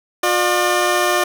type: tone pair together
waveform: 15% pulse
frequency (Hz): 357.5 / 601.2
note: F4 / D5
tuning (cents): +41 / +40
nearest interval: major sixth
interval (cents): 899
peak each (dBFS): -11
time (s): 0.23-1.24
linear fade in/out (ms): 5
effects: none